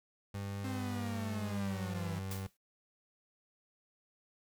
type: tone with pitch glide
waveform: 30% pulse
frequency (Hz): 99.7 to 96.14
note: G2 to G2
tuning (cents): +30 to -33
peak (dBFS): -36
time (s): 0.34-2.47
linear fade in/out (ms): 5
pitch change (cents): -63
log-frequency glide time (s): 1.5-2.13
type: linear sweep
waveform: 45% pulse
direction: down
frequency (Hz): 264.6 to 160.8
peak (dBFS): -39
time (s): 0.64-2.19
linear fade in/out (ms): 5
type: noise with exponential decay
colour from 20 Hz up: white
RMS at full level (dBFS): -42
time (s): 2.31-2.57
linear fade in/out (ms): 2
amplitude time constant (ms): 55
effects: noise-tail reverb RT60 0.1 s tail -17 dB re dry